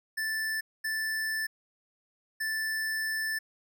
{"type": "tone bursts at uneven times", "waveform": "square", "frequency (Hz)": 1760, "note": "A6", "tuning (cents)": 0, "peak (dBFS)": -30, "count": 3, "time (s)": [[0.17, 0.61], [0.84, 1.47], [2.4, 3.39]], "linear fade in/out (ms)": 10, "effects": []}